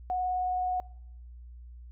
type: tone with vibrato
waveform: sine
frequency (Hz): 732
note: F#5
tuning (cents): -19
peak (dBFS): -27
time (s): 0.1-0.8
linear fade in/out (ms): 0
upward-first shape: square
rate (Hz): 19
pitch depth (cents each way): 9
effects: noise-tail reverb RT60 0.9 s tail -25 dB re dry + added 60 Hz sine -44 dBFS peak until 1.91 s